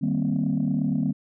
sine chord, C minor seventh, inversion first, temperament equal with one note detuned, 153.87 / 196 / 233.1 / 261.6 Hz, Eb3 / G3 / Bb3 / C4, -19 / 0 / 0 / 0 cents, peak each -26 dBFS, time 0.01-1.13 s, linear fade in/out 20 ms, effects tanh soft clip ceiling -15 dBFS

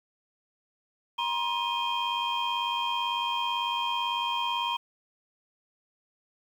sine tone cluster, 950 / 1048 / 2481 / 3190 Hz, A#5 / C6 / D#7 / G7, +33 / +2 / -6 / +30 cents, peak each -29 / -32 / -36 / -31 dBFS, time 1.18-4.77 s, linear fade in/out 10 ms, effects tanh soft clip ceiling -20 dBFS + 9-bit

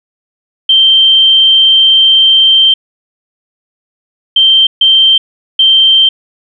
sine tone bursts at uneven times, 3136 Hz, G7, in tune, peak -3 dBFS, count 4, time 0.69-2.74 / 4.36-4.67 / 4.81-5.18 / 5.59-6.09 s, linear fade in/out 5 ms, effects none

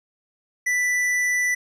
sine tone with hard clipping, 1979 Hz, B6, 3 cents sharp, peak -21 dBFS, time 0.66-1.55 s, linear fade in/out 10 ms, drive 10 dB, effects none

